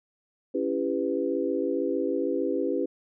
sine chord, C# half-diminished seventh, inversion none, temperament just, 277.2 / 332.6 / 399.1 / 498.9 Hz, C#4 / E4 / G4 / B4, 0 / +16 / +31 / +17 cents, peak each -30 dBFS, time 0.54-2.86 s, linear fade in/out 10 ms, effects none

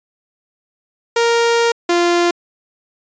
sawtooth tone pair in turn, 466.6 / 346.9 Hz, A#4 / F4, +2 / -12 cents, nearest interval perfect fourth, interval 514 cents, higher first, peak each -8 dBFS, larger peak neither, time 1.16-1.72 / 1.89-2.31 s, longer first, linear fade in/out 5 ms, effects resampled to 16000 Hz

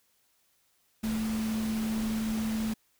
sine tone in noise, 220 Hz, A3, in tune, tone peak -28 dBFS, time 1.03-2.74 s, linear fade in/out 10 ms, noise pink, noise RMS -40 dBFS, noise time 1.03-2.74 s, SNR +9 dB, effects white hiss -70 dBFS RMS until 2.99 s

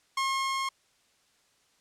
sawtooth tone with level ramp, 1076 Hz, C6, 48 cents sharp, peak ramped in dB -22 to -25 dBFS, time 0.17-0.69 s, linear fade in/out 5 ms, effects white hiss -67 dBFS RMS until 1.8 s + low-pass 8000 Hz 12 dB/octave

